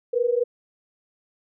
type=tone pair together; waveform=sine; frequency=470.5 / 494.5 Hz; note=A#4 / B4; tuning=+16 / +2 cents; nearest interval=minor second; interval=86 cents; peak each=-22 dBFS; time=0.13-0.44 s; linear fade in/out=10 ms; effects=none